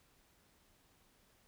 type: silence
effects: pink hiss -70 dBFS RMS until 1.47 s